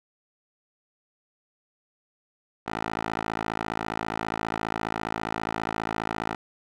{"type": "tone with band-pass filter", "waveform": "10% pulse", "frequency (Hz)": 54.8, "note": "A1", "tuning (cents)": -6, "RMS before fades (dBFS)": -31, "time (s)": [2.66, 6.36], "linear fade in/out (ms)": 20, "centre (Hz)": 1100, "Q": 0.88, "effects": []}